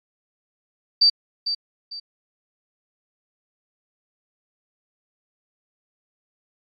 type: tone with echo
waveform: sine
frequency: 4641 Hz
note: D8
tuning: 21 cents flat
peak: -11 dBFS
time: 1.01-1.1 s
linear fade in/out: 10 ms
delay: 450 ms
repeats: 2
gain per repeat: -10 dB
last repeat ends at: 2 s
effects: MP3 48 kbps